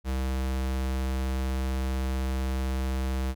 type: tone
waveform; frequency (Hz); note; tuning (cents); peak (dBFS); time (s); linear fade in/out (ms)
square; 65.41; C2; 0; -27; 0.04-3.35; 50
effects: none